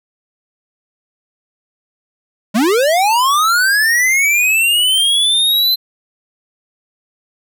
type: linear sweep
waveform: square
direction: up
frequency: 191.1 to 4086 Hz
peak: -11 dBFS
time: 2.54-5.76 s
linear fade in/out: 20 ms
effects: none